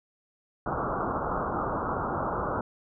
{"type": "low-pass noise", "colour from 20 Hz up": "white", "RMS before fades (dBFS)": -30, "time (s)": [0.66, 2.61], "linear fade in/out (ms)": 2, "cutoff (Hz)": 1400, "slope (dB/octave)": 96, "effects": []}